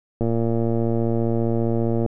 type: click train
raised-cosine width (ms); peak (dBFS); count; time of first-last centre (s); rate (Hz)
2; -10; 214; 0.21-2.062; 115
effects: none